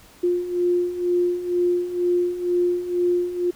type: beating tone pair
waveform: sine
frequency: 352.2 / 354.3 Hz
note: F4 / F4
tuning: +15 / +25 cents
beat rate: 2.1 Hz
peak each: -25 / -20 dBFS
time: 0.23-3.51 s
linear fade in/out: 10 ms
effects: pink hiss -50 dBFS RMS until 3.55 s